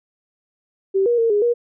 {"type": "tone with pitch steps", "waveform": "sine", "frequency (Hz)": [387.4, 476.9, 458.6, 413, 476.6], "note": ["G4", "A#4", "A#4", "G#4", "A#4"], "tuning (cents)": [-20, 39, -28, -10, 38], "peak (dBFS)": -14, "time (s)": [0.94, 1.54], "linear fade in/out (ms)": 20, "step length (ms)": 120, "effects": []}